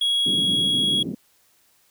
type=tone; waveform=triangle; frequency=3322 Hz; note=G#7; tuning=in tune; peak=-17 dBFS; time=0.01-1.03 s; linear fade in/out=5 ms
type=band-pass noise; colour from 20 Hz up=pink; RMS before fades=-30 dBFS; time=0.26-1.15 s; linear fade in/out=5 ms; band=160 to 320 Hz; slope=24 dB/octave
effects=white hiss -61 dBFS RMS until 1.9 s